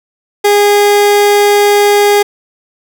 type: tone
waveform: 30% pulse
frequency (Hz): 410.1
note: G#4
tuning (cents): -22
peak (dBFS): -3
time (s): 0.44-2.23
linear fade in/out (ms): 10
effects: none